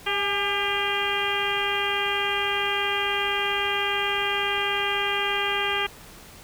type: harmonic tone with a mistuned harmonic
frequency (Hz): 400.4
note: G4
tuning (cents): +37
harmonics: 1 / 2 / 3 / 4 / 5 / 6 / 7 / 8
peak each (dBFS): -31 / -31 / -31 / -31 / -31 / -31 / -31 / -31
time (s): 0.06-5.87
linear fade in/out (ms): 10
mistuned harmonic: 2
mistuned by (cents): +51
effects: pink hiss -46 dBFS RMS until 6.43 s